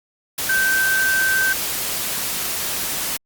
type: tone in noise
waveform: sine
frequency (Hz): 1551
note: G6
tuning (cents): -19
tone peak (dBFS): -16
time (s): 0.49-1.53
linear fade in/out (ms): 5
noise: white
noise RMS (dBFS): -24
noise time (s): 0.38-3.17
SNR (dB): +5
effects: Opus 48 kbps